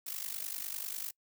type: noise with amplitude modulation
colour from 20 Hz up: blue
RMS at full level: -36 dBFS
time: 0.06-1.11 s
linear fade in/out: 10 ms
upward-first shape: sine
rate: 50 Hz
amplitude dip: 80%
effects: noise-tail reverb RT60 0.1 s tail -24 dB re dry